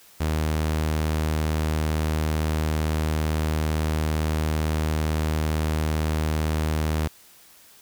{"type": "tone", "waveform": "sawtooth", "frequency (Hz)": 77.78, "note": "D#2", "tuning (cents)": 0, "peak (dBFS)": -18, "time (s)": [0.2, 7.08], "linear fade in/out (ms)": 10, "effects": ["white hiss -52 dBFS RMS until 7.81 s"]}